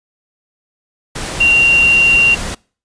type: tone in noise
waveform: sine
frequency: 2763 Hz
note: F7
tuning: 19 cents flat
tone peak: -7 dBFS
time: 1.4-2.35 s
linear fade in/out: 10 ms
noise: pink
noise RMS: -23 dBFS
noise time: 1.15-2.55 s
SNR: +13 dB
effects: noise-tail reverb RT60 0.4 s tail -25 dB re dry + resampled to 22050 Hz